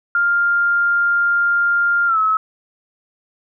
sine tone with pitch glide, 1400 to 1291.2 Hz, F6 to E6, +4 to -36 cents, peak -13 dBFS, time 0.15-2.37 s, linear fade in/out 2 ms, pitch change -140 cents, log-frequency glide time 2.07-2.18 s, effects none

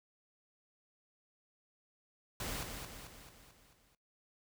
pink noise with echo, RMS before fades -40 dBFS, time 2.4-2.63 s, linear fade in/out 2 ms, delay 220 ms, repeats 6, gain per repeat -5 dB, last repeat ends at 3.95 s, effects noise-tail reverb RT60 0.2 s tail -23 dB re dry

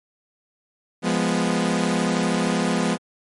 sawtooth chord, F diminished, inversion none, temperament equal, 174.61 / 207.7 / 246.9 Hz, F3 / Ab3 / Cb4, 0 / 0 / 0 cents, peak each -20 dBFS, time 1.02-2.98 s, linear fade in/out 50 ms, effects MP3 48 kbps

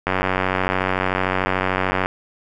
click train, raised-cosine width 0.5 ms, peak -4 dBFS, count 187, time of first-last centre 0.07-2.059 s, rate 93.5 Hz, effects none

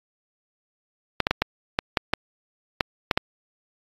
clicks, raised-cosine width 0.3 ms, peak -3 dBFS, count 10, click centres 1.203 / 1.269 / 1.31 / 1.42 / 1.789 / 1.972 / 2.136 / 2.808 / 3.112 / 3.175 s, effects AAC 32 kbps

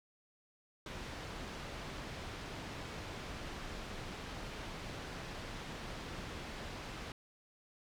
pink low-pass noise, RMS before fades -45 dBFS, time 0.86-7.12 s, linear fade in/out 2 ms, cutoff 4500 Hz, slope 12 dB/octave, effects none

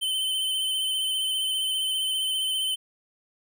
square tone with vibrato, 3070 Hz, G7, 37 cents flat, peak -25 dBFS, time 0.01-2.76 s, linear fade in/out 20 ms, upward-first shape sine, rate 15 Hz, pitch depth 25 cents each way, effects none

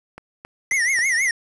click train, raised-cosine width 0.5 ms, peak -22 dBFS, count 4, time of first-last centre 0.18-0.989 s, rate 3.71 Hz
square tone with vibrato, 1989 Hz, B6, 12 cents sharp, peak -18 dBFS, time 0.71-1.31 s, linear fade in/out 2 ms, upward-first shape triangle, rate 6.2 Hz, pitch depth 190 cents each way
effects resampled to 24000 Hz + 7-bit

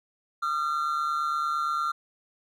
triangle tone pair together, 1214.3 / 1363 Hz, D#6 / F6, -43 / -43 cents, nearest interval major second, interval 200 cents, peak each -28 / -25 dBFS, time 0.42-1.92 s, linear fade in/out 10 ms, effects none

